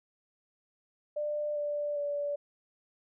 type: tone with pitch steps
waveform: sine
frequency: 595 / 587 / 578 Hz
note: D5 / D5 / D5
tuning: +22 / -1 / -28 cents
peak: -30 dBFS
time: 1.16-2.36 s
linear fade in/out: 10 ms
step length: 400 ms
effects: none